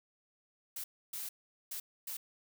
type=noise bursts at uneven times; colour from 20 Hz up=blue; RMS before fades=-41 dBFS; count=4; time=0.76-0.84 / 1.13-1.29 / 1.71-1.8 / 2.07-2.17 s; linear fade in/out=5 ms; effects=none